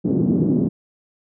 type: band-pass noise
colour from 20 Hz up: white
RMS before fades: -18 dBFS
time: 0.04-0.69 s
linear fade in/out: 20 ms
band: 140 to 300 Hz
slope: 24 dB/octave
effects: none